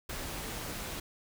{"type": "noise with amplitude modulation", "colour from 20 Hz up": "pink", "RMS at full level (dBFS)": -38, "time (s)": [0.09, 1], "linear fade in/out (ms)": 5, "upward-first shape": "sine", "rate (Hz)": 201, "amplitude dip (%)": 25, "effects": []}